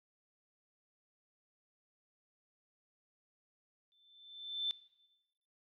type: tone with exponential growth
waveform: sine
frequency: 3538 Hz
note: A7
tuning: 9 cents sharp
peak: -31 dBFS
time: 3.92-4.71 s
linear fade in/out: 0 ms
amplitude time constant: 170 ms
effects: noise-tail reverb RT60 1.0 s tail -19 dB re dry